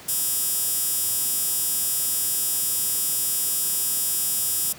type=tone with high-pass filter; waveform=15% pulse; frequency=320 Hz; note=D#4; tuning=49 cents sharp; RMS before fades=-24 dBFS; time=0.08-4.73 s; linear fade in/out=10 ms; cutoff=9500 Hz; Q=1.4; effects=pink hiss -43 dBFS RMS until 4.78 s + high-pass 100 Hz 12 dB/octave